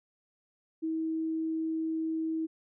sine tone, 321.1 Hz, E4, 45 cents flat, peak -29 dBFS, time 0.82-2.47 s, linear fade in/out 20 ms, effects none

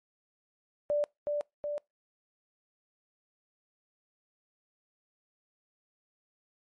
sine tone with echo, 587.3 Hz, D5, in tune, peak -25 dBFS, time 0.9-1.04 s, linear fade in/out 0 ms, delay 370 ms, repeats 2, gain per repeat -3 dB, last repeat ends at 1.78 s, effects noise-tail reverb RT60 0.2 s tail -26 dB re dry + MP3 48 kbps

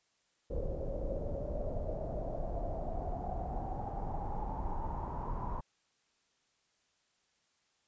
brown noise with low-pass filter sweep, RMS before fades -37 dBFS, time 0.5-5.61 s, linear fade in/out 10 ms, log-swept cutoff 520 to 990 Hz, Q 9.2, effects white hiss -75 dBFS RMS until 7.87 s + resampled to 16000 Hz

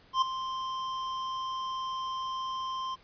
square tone with ADSR envelope, 1046.5 Hz, C6, in tune, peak -21 dBFS, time 0.13-2.96 s, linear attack 88 ms, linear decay 8 ms, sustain -12 dB, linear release 24 ms, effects pink hiss -59 dBFS RMS until 3.03 s + resampled to 11025 Hz

